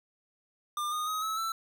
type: tone with pitch steps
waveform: square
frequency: 1199 / 1230.6 / 1263 / 1296.2 / 1330.4 Hz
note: D6 / D#6 / D#6 / E6 / E6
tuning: +36 / -19 / +26 / -30 / +16 cents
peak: -31 dBFS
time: 0.77-1.52 s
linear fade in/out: 2 ms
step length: 150 ms
effects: none